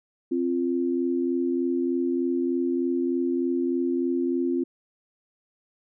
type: tone pair together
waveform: sine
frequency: 263.2 / 346.5 Hz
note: C4 / F4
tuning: +10 / -14 cents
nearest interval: perfect fourth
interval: 476 cents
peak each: -25 dBFS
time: 0.31-4.64 s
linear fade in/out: 10 ms
effects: none